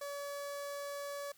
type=tone with notch filter; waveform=sawtooth; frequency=569 Hz; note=C#5; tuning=45 cents sharp; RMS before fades=-42 dBFS; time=0.01-1.32 s; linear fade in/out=5 ms; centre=2700 Hz; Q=1.8; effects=white hiss -65 dBFS RMS until 1.37 s